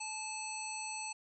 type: harmonic tone with a mistuned harmonic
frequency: 870 Hz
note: A5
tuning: 20 cents flat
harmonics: 1 / 3 / 5 / 7 / 9 / 10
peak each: -44 / -44 / -48 / -50 / -45 / -49 dBFS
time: 0-1.13 s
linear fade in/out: 10 ms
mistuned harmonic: 10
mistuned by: -55 cents
effects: none